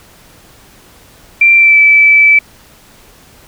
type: tone with pitch glide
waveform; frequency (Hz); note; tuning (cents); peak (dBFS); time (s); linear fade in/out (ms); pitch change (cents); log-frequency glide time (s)
sine; 2359 to 2312; D7 to D7; +7 to -28; -3; 1.41-2.39; 5; -35; 1.55-1.78
effects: pink hiss -42 dBFS RMS until 3.47 s